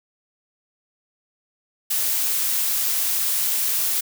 blue noise, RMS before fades -22 dBFS, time 1.9-4.01 s, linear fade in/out 10 ms, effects none

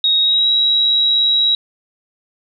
sine tone with pitch glide, 3768 to 3861 Hz, A#7 to B7, +18 to -40 cents, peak -11 dBFS, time 0.04-1.55 s, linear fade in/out 2 ms, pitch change +42 cents, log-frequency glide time 0.2-0.47 s, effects none

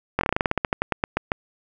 slowing click train, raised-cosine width 0.5 ms, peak -5 dBFS, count 18, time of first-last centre 0.19-1.319 s, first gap 21 ms, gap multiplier 1.13, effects none

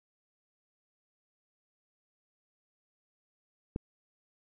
click, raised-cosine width 3 ms, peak -20 dBFS, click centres 3.761 s, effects none

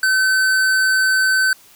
sine tone with tanh clipping, 1529 Hz, G6, 44 cents flat, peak -15 dBFS, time 0.03-1.53 s, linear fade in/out 2 ms, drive 18 dB, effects white hiss -48 dBFS RMS until 1.75 s

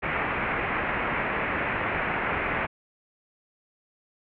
white low-pass noise, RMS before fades -28 dBFS, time 0.02-2.67 s, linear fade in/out 20 ms, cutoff 2400 Hz, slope 48 dB/octave, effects none

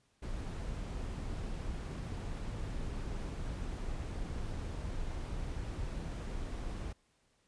brown noise, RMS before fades -39 dBFS, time 0.22-6.93 s, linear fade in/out 10 ms, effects pink hiss -73 dBFS RMS until 7.47 s + resampled to 22050 Hz

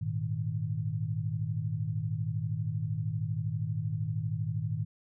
sine chord, Ab suspended second, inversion none, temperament equal, 103.83 / 116.54 / 155.56 Hz, Ab2 / Bb2 / Eb3, 0 / 0 / 0 cents, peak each -34 dBFS, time 0.01-4.85 s, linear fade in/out 10 ms, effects none

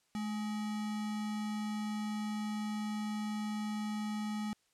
sine tone with sample-and-hold, 212.9 Hz, G#3, 43 cents sharp, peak -34 dBFS, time 0.15-4.53 s, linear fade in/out 0 ms, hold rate 1050 Hz, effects white hiss -74 dBFS RMS until 4.73 s + low-pass 9000 Hz 12 dB/octave

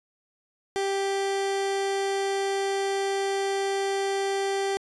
30% pulse tone, 392.6 Hz, G4, 3 cents sharp, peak -22 dBFS, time 0.76-4.77 s, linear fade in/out 0 ms, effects resampled to 22050 Hz

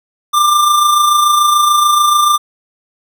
square tone with amplitude modulation, 1190 Hz, D6, 22 cents sharp, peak -7 dBFS, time 0.33-2.38 s, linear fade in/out 20 ms, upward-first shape sine, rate 26.9 Hz, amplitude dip 40%, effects none

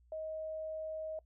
sine tone, 630 Hz, D#5, 21 cents sharp, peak -38 dBFS, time 0.12-1.19 s, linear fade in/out 2 ms, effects noise-tail reverb RT60 0.1 s tail -23 dB re dry + added 60 Hz sine -63 dBFS peak until 1.25 s

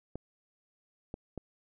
clicks, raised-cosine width 2 ms, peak -25 dBFS, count 3, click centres 0.156 / 1.141 / 1.377 s, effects none

